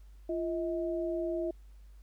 sine tone pair together, 343.9 / 637.7 Hz, F4 / D#5, -27 / +42 cents, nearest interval major seventh, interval 1069 cents, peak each -32 / -35 dBFS, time 0.29-1.51 s, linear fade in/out 5 ms, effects added 50 Hz sine -50 dBFS peak until 2.02 s + pink hiss -71 dBFS RMS until 2.02 s

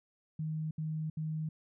sine tone bursts, 156.5 Hz, D#3, 10 cents sharp, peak -33 dBFS, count 3, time 0.39-1.49 s, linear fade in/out 5 ms, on 320 ms, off 70 ms, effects none

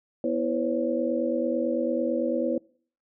sine tone cluster, 246.1 / 328.3 / 508 / 557 Hz, B3 / E4 / B4 / C#5, -6 / -7 / +49 / +8 cents, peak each -29 dBFS, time 0.24-2.58 s, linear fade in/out 2 ms, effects noise-tail reverb RT60 0.5 s tail -24 dB re dry

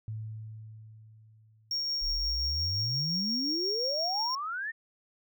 sine tone with exponential decay, 109.3 Hz, A2, 11 cents flat, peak -33 dBFS, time 0.08-2.38 s, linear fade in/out 0 ms, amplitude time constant 500 ms
triangle tone with tremolo, 5550 Hz, F8, 12 cents flat, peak -27 dBFS, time 1.71-4.35 s, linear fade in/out 2 ms, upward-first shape triangle, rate 5.7 Hz, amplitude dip 25%
sine exponential sweep, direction up, 32.45 to 1864.7 Hz, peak -32 dBFS, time 2.01-4.72 s, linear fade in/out 20 ms
effects none

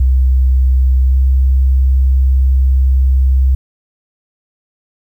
sine tone with pitch glide, 64.6 to 65.58 Hz, C2 to C2, -21 to +5 cents, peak -7 dBFS, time 0-3.55 s, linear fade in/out 5 ms, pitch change +26 cents, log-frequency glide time 1.08-1.14 s, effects 8-bit

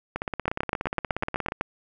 two click trains, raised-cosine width 0.5 ms, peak -13 / -9 dBFS, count 24 / 10, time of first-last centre 0.16-1.521 / 0.48-1.611 s, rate 16.9 / 7.96 Hz, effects none

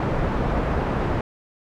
pink low-pass noise, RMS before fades -23 dBFS, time 0-1.21 s, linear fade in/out 2 ms, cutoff 1200 Hz, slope 12 dB/octave, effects none

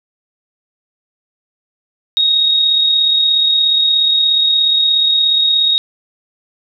sine tone with amplitude modulation, 3755 Hz, A#7, 12 cents sharp, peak -8 dBFS, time 2.17-5.78 s, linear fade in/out 0 ms, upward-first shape sine, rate 36.9 Hz, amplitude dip 35%, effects none

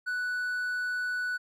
triangle tone, 1483 Hz, F#6, 4 cents sharp, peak -27 dBFS, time 0.06-1.38 s, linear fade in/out 20 ms, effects none

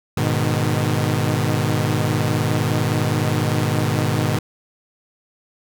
sawtooth chord, G# minor, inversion none, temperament equal with one note detuned, 103.83 / 123.47 / 153.33 Hz, G#2 / B2 / D#3, 0 / 0 / -25 cents, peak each -18 dBFS, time 0.17-4.39 s, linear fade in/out 5 ms, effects none

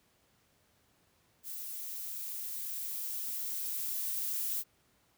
violet noise with level ramp, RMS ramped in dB -42 to -34 dBFS, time 1.43-4.64 s, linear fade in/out 50 ms, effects pink hiss -70 dBFS RMS until 5.17 s + high-pass 60 Hz 12 dB/octave

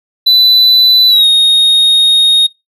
triangle tone with pitch glide, 3991 to 3724 Hz, B7 to A#7, +17 to -2 cents, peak -3 dBFS, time 0.26-2.47 s, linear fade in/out 10 ms, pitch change -119 cents, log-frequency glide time 1.08-1.26 s, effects noise-tail reverb RT60 0.2 s tail -24 dB re dry

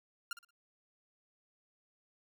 sawtooth tone with echo, 1396.9 Hz, F6, in tune, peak -33 dBFS, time 0.31-0.33 s, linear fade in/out 2 ms, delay 59 ms, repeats 3, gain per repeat -12 dB, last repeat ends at 0.507 s, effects none

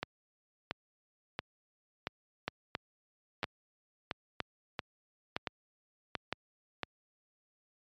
two click trains, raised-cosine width 0.3 ms, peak -17 / -16 dBFS, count 11 / 5, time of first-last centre 0.03-6.833 / 2.48-6.326 s, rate 1.47 / 1.04 Hz, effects high-pass 80 Hz 12 dB/octave + MP3 96 kbps

